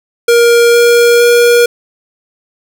square tone with pitch steps, 471.1 / 474.1 / 477.1 Hz, A#4 / A#4 / A#4, +18 / +29 / +40 cents, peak -5 dBFS, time 0.28-1.66 s, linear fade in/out 5 ms, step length 460 ms, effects none

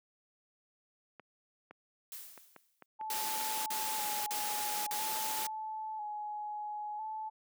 clicks, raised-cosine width 0.5 ms, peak -35 dBFS, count 11, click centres 1.197 / 1.71 / 2.377 / 2.563 / 2.823 / 3.012 / 3.275 / 3.315 / 3.379 / 4.014 / 4.582 s
blue noise with exponential decay, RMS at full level -43 dBFS, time 2.12-2.86 s, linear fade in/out 1 ms, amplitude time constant 160 ms
sine tone with vibrato, 855 Hz, A5, 50 cents flat, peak -37 dBFS, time 2.99-7.3 s, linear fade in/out 20 ms, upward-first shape square, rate 0.5 Hz, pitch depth 30 cents each way
white noise bursts, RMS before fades -37 dBFS, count 4, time 3.1-5.469 s, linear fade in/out 2 ms, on 560 ms, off 43 ms
effects high-pass 200 Hz 12 dB/octave

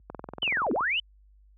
click train, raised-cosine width 1 ms, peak -23 dBFS, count 16, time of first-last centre 0.1-0.808 s, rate 21.2 Hz
sine linear two-way sweep, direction down then up, 3110 to 202.9 to 3110 Hz, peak -24 dBFS, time 0.42-1 s, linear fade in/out 5 ms, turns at 0.72 s
effects added 50 Hz sine -42 dBFS peak until 1.57 s + high-pass 100 Hz 12 dB/octave

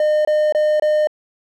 triangle tone bursts, 608 Hz, D#5, 40 cents flat, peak -11 dBFS, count 4, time 0-1.072 s, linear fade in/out 2 ms, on 250 ms, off 24 ms, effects none

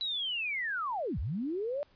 sine linear two-way sweep, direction down then up, 3974 to 51.91 to 598 Hz, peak -31 dBFS, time 0.01-1.83 s, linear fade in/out 0 ms, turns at 1.19 s, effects pink hiss -66 dBFS RMS until 1.95 s + resampled to 11025 Hz

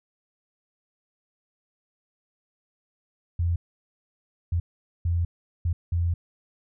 sine tone bursts at uneven times, 85.6 Hz, F2, 34 cents flat, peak -21 dBFS, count 5, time 3.39-3.56 / 4.52-4.6 / 5.05-5.25 / 5.65-5.73 / 5.92-6.14 s, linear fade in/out 5 ms, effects none

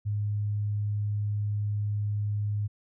sine tone, 103.83 Hz, G#2, in tune, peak -26 dBFS, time 0.05-2.68 s, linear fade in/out 20 ms, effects none

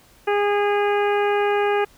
harmonic tone, 409.6 Hz, G#4, 24 cents flat, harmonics 1 / 2 / 3 / 4 / 5 / 6 / 7, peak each -19 / -23 / -29 / -29 / -34 / -32 / -38 dBFS, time 0.27-1.85 s, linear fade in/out 10 ms, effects pink hiss -53 dBFS RMS until 1.97 s

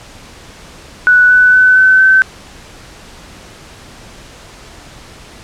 sine tone with pitch steps, 1480 / 1493.7 / 1507.6 / 1521.6 / 1535.7 Hz, F#6 / F#6 / F#6 / F#6 / G6, 0 / +16 / +32 / +48 / -36 cents, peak -4 dBFS, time 1.07-2.22 s, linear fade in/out 0 ms, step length 230 ms, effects pink hiss -36 dBFS RMS until 5.43 s + low-pass 8000 Hz 12 dB/octave

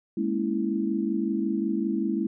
sine chord, A# half-diminished seventh, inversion third, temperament equal, 207.7 / 233.1 / 277.2 / 329.6 Hz, G#3 / A#3 / C#4 / E4, 0 / 0 / 0 / 0 cents, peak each -28 / -31 / -32 / -28 dBFS, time 0.17-2.27 s, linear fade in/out 5 ms, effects none

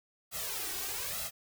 white noise with flanger, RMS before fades -37 dBFS, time 0.31-1.31 s, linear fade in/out 50 ms, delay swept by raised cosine 1.5 to 2.7 ms, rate 1.1 Hz, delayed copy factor +1, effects none

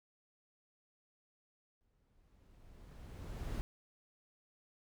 brown noise with exponential growth, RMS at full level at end -38 dBFS, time 1.81-3.61 s, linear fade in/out 0 ms, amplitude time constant 390 ms, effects none

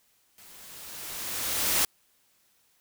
white noise with level ramp, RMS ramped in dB -52 to -23 dBFS, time 0.38-1.85 s, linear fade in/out 2 ms, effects white hiss -67 dBFS RMS until 2.8 s

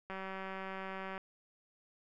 click train, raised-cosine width 0.5 ms, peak -28 dBFS, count 207, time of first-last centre 0.1-1.179 s, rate 191 Hz, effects none

